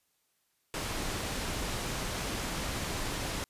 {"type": "low-pass noise", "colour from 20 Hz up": "pink", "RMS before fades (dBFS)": -35, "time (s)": [0.74, 3.44], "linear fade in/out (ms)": 0, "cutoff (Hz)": 10000, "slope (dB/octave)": 12, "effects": ["white hiss -75 dBFS RMS until 3.49 s", "resampled to 32000 Hz"]}